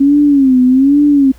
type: tone with vibrato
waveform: sine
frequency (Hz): 271.6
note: C#4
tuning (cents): -35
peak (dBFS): -5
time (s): 0-1.32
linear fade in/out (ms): 10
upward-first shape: sine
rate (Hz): 1.2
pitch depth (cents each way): 130
effects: added 60 Hz sine -37 dBFS peak until 1.38 s + pink hiss -47 dBFS RMS until 1.38 s